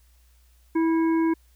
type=harmonic tone with a mistuned harmonic; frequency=326.6 Hz; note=E4; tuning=16 cents flat; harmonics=1 / 3 / 5 / 7; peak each=-19 / -31 / -39 / -40 dBFS; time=0.75-1.34 s; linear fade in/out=10 ms; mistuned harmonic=7; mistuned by=-72 cents; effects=added 60 Hz sine -55 dBFS peak until 1.55 s + white hiss -65 dBFS RMS until 1.55 s